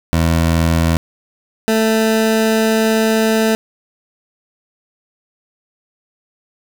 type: tone pair in turn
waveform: 20% pulse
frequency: 82.5 / 221.1 Hz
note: E2 / A3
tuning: +2 / +9 cents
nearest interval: octave + perfect fourth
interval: 1707 cents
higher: second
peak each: -7 dBFS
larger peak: neither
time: 0.13-0.97 / 1.68-3.55 s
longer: second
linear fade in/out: 0 ms
effects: 7-bit